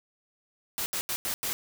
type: noise bursts at uneven times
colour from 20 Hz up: white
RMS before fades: -31 dBFS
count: 5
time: 0.78-0.86 / 0.93-1.01 / 1.09-1.16 / 1.25-1.34 / 1.43-1.53 s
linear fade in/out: 0 ms
effects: none